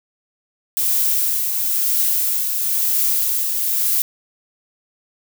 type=noise with tremolo; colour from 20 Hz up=violet; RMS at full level=-17 dBFS; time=0.77-4.02 s; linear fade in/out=0 ms; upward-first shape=triangle; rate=1 Hz; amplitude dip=40%; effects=none

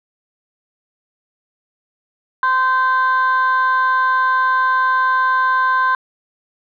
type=tone pair together; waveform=sine; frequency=1036 / 1552.2 Hz; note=C6 / G6; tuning=-17 / -18 cents; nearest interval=perfect fifth; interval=699 cents; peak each=-13 / -16 dBFS; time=2.43-5.95 s; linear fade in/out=2 ms; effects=tanh soft clip ceiling -8 dBFS

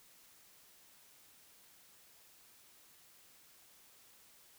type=silence; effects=white hiss -63 dBFS RMS until 4.58 s

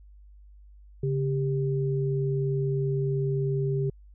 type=tone pair together; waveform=sine; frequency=139.57 / 395.7 Hz; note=C#3 / G4; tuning=+12 / +16 cents; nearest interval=octave + tritone; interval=1804 cents; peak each=-25 / -29 dBFS; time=1.03-3.9 s; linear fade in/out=5 ms; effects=added 50 Hz sine -48 dBFS peak until 4.14 s

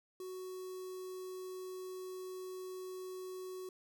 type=tone with notch filter; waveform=square; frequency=371.1 Hz; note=F#4; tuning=5 cents sharp; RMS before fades=-45 dBFS; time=0.2-3.69 s; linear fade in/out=2 ms; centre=2100 Hz; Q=0.52; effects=none

